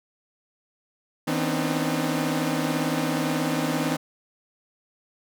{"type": "tone cluster", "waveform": "sawtooth", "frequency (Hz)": [159.7, 250.2, 268.3, 302.3], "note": ["D#3", "B3", "C4", "D#4"], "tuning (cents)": [45, 23, 44, -50], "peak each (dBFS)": -25, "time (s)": [1.27, 3.97], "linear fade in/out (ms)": 10, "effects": []}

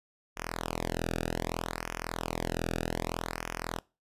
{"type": "tone with flanger", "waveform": "sawtooth", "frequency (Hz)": 41.88, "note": "E1", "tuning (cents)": 28, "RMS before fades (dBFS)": -35, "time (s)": [0.36, 3.8], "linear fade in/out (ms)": 20, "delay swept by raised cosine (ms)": [0.24, 0.97], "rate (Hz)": 0.64, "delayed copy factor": -0.9, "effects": ["noise-tail reverb RT60 0.3 s tail -23 dB re dry", "resampled to 32000 Hz"]}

